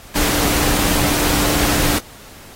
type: tone in noise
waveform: sine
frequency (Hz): 293.7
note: D4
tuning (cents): 0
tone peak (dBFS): -23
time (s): 0.15-1.99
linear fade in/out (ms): 10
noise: pink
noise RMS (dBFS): -18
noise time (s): 0.15-1.99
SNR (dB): -8
effects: pink hiss -41 dBFS RMS until 2.55 s + AAC 48 kbps